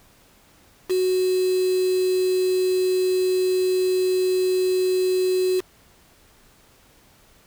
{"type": "tone with quantisation", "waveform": "sine", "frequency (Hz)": 370, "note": "F#4", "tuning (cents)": 0, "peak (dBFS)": -18, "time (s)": [0.89, 5.61], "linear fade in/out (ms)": 20, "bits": 5, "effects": ["pink hiss -55 dBFS RMS until 7.46 s"]}